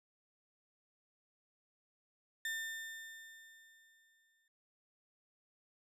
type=tone with exponential decay; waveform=35% pulse; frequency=1800 Hz; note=A6; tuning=39 cents sharp; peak=-34 dBFS; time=2.45-4.48 s; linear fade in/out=2 ms; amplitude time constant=440 ms; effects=resampled to 32000 Hz